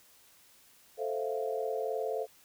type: chord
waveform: sine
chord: F major seventh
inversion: first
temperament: equal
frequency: 440 / 523.3 / 659.3 / 698.5 Hz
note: A4 / C5 / E5 / F5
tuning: 0 / 0 / 0 / 0 cents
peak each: -34 / -36 / -39 / -39 dBFS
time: 0.97-2.27 s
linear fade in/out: 50 ms
effects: white hiss -61 dBFS RMS until 2.44 s